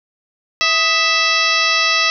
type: harmonic tone with a mistuned harmonic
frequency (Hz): 659.3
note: E5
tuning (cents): 0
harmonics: 1 / 2 / 3 / 4 / 5 / 6 / 7 / 8 / 9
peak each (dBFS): -28 / -20 / -20 / -18 / -24 / -22 / -24 / -21 / -28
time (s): 0.61-2.1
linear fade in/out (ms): 0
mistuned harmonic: 2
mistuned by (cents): -82
effects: none